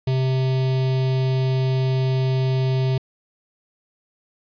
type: tone with notch filter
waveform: square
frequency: 130.81 Hz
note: C3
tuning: in tune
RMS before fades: -20 dBFS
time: 0.07-2.98 s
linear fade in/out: 5 ms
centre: 1400 Hz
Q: 0.77
effects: resampled to 11025 Hz + 10-bit